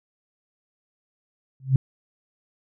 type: tone with exponential growth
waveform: sine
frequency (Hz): 132.8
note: C3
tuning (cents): +26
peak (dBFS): -10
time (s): 1.6-1.76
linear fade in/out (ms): 2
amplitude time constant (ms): 33
effects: none